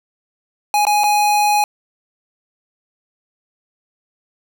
square tone with dropouts, 832 Hz, G#5, 3 cents sharp, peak -13 dBFS, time 0.74-1.64 s, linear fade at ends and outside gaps 1 ms, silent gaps 0.852-0.868 / 1.036-1.04 s, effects none

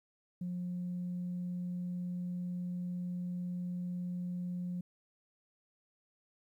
sine tone, 178.2 Hz, F3, 35 cents sharp, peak -34 dBFS, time 0.41-4.81 s, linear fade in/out 5 ms, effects tanh soft clip ceiling -32 dBFS + 12-bit

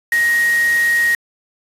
sine tone in noise, 1878 Hz, A#6, 12 cents sharp, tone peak -12 dBFS, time 0.12-1.15 s, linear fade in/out 2 ms, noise white, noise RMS -28 dBFS, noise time 0.12-1.15 s, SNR +13 dB, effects resampled to 32000 Hz

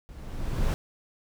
brown noise with level ramp, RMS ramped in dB -43 to -22 dBFS, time 0.09-0.74 s, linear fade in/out 0 ms, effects none

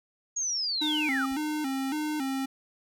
sine linear sweep, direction down, 6700 to 1174.7 Hz, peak -27 dBFS, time 0.36-1.26 s, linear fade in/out 10 ms
square tone with vibrato, 285.4 Hz, D4, 49 cents flat, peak -29 dBFS, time 0.81-2.46 s, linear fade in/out 10 ms, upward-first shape square, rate 1.8 Hz, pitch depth 110 cents each way
brown noise with exponential decay, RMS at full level -45 dBFS, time 1.31-1.41 s, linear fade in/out 5 ms, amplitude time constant 20 ms
effects none

